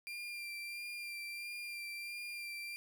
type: tone with vibrato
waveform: 35% pulse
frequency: 2381 Hz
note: D7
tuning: 23 cents sharp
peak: -40 dBFS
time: 0.07-2.76 s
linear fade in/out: 0 ms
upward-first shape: sine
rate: 1.5 Hz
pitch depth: 21 cents each way
effects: none

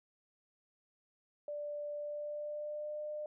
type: tone with pitch glide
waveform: sine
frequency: 588 to 601.7 Hz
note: D5 to D5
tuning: +2 to +42 cents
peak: -38 dBFS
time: 1.48-3.26 s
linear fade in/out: 2 ms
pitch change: +40 cents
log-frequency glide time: 1.94-3.01 s
effects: none

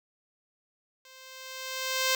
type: tone with level ramp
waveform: 5% pulse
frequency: 522 Hz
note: C5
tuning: 4 cents flat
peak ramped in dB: -40 to -11 dBFS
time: 1.05-2.15 s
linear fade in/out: 2 ms
effects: none

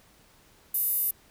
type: tone with high-pass filter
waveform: square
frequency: 415.3 Hz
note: G#4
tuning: in tune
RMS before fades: -27 dBFS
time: 0.74-1.11 s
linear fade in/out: 5 ms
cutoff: 12000 Hz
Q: 8.6
effects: pink hiss -59 dBFS RMS until 1.3 s

